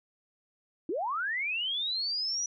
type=linear sweep; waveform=sine; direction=up; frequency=289.8 to 5920 Hz; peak=-29 dBFS; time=0.89-2.46 s; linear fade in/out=2 ms; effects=none